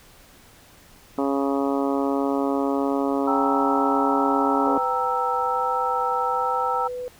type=harmonic tone; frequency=138.59 Hz; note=C#3; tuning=in tune; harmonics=2 / 3 / 4 / 5 / 6 / 7 / 8 / 9; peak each=-23 / -27 / -29 / -31 / -33 / -34 / -35 / -36 dBFS; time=1.18-4.78 s; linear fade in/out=2 ms
type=chord; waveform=sine; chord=E diminished; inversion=first; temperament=equal; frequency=784 / 932.3 / 1318.5 Hz; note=G5 / Bb5 / E6; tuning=0 / 0 / 0 cents; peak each=-26 / -26 / -25 dBFS; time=3.27-6.88 s; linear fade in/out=10 ms
type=tone with vibrato; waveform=sine; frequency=499.5 Hz; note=B4; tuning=20 cents sharp; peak=-28 dBFS; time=4.67-7.08 s; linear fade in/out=0 ms; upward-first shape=sine; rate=1.2 Hz; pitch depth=10 cents each way
effects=pink hiss -51 dBFS RMS until 7.19 s